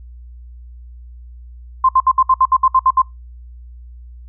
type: tone bursts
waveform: sine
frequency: 1044 Hz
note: C6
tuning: 4 cents flat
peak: -8 dBFS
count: 11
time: 1.84-3.019 s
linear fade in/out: 5 ms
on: 49 ms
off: 64 ms
effects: noise-tail reverb RT60 0.2 s tail -23 dB re dry + added 60 Hz sine -34 dBFS peak until 4.28 s